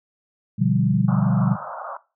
sine chord, G dominant seventh, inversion first, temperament equal, 123.47 / 146.83 / 174.61 / 196 Hz, B2 / D3 / F3 / G3, 0 / 0 / 0 / 0 cents, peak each -22 dBFS, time 0.58-1.56 s, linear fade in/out 20 ms
white band-pass noise, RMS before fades -33 dBFS, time 1.08-1.97 s, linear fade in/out 5 ms, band 540 to 1400 Hz, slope 96 dB/octave
effects noise-tail reverb RT60 0.3 s tail -18 dB re dry

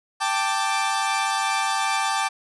sawtooth chord, G suspended second, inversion none, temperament equal with one note detuned, 784 / 883.1 / 1174.7 Hz, G5 / A5 / D6, 0 / +6 / 0 cents, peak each -22 dBFS, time 0.2-2.29 s, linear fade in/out 20 ms, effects resampled to 24000 Hz

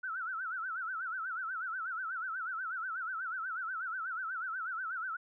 sine tone with vibrato, 1418 Hz, F6, 26 cents sharp, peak -35 dBFS, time 0.03-5.17 s, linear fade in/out 10 ms, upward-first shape sine, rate 8.2 Hz, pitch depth 160 cents each way, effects none

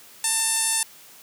5% pulse tone with low-pass filter, 894 Hz, A5, 27 cents sharp, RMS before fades -23 dBFS, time 0.24-0.83 s, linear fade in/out 2 ms, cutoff 10000 Hz, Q 5, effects white hiss -48 dBFS RMS until 1.22 s + high-pass 100 Hz 12 dB/octave

